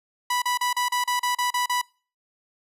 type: tone bursts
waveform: sawtooth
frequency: 985 Hz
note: B5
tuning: 5 cents flat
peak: -18 dBFS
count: 10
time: 0.3-1.815 s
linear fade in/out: 5 ms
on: 120 ms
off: 35 ms
effects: noise-tail reverb RT60 0.4 s tail -25 dB re dry + resampled to 32000 Hz